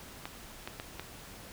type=clicks; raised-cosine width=0.3 ms; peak=-22 dBFS; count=4; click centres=0.255 / 0.675 / 0.799 / 0.996 s; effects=pink hiss -49 dBFS RMS until 1.52 s